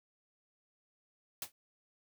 white noise with exponential decay, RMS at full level -35 dBFS, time 1.42-1.52 s, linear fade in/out 2 ms, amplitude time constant 20 ms, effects none

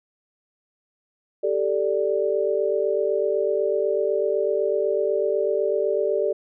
sine chord, G suspended second, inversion none, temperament equal, 392 / 440 / 587.3 Hz, G4 / A4 / D5, 0 / 0 / 0 cents, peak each -24 dBFS, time 1.43-6.33 s, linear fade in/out 10 ms, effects none

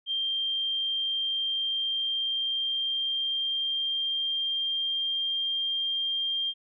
sine tone with pitch glide, 3176 to 3194 Hz, G7 to G7, +22 to +32 cents, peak -26 dBFS, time 0.06-6.54 s, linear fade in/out 50 ms, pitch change +10 cents, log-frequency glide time 1.52-5.4 s, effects none

